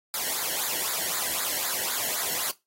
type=noise with flanger; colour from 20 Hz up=white; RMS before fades=-29 dBFS; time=0.14-2.51 s; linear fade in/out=0 ms; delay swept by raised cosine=0.34 to 0.84 ms; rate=3.9 Hz; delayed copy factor=-0.85; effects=noise-tail reverb RT60 0.2 s tail -18 dB re dry + AAC 48 kbps